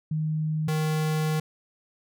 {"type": "tone pair in turn", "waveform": ["sine", "square"], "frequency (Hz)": [155.56, 155.56], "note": ["D#3", "D#3"], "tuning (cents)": [0, 0], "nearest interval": "unison", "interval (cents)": 0, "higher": "neither", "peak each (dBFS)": -24, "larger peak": "neither", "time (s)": [[0.11, 0.68], [0.68, 1.4]], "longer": "second", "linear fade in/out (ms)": 5, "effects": []}